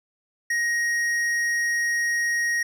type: tone with tanh clipping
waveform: sine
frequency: 1879 Hz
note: A#6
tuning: 13 cents sharp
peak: -23 dBFS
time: 0.5-2.63 s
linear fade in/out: 5 ms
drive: 12 dB
effects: none